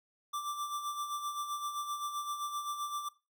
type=tone with tremolo; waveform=square; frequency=1174.7 Hz; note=D6; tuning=in tune; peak=-34 dBFS; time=0.33-3.09 s; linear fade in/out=10 ms; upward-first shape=sine; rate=7.7 Hz; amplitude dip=55%; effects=noise-tail reverb RT60 0.3 s tail -20 dB re dry